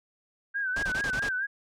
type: tone with vibrato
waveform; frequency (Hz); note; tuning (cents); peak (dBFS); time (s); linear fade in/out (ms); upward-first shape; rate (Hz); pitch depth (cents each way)
sine; 1568; G6; 0; -27; 0.54-1.47; 20; sine; 4.6; 89
type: noise bursts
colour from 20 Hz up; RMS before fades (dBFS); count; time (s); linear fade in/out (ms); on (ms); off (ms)
pink; -35; 6; 0.76-1.29; 5; 70; 22
effects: low-pass 7000 Hz 12 dB/octave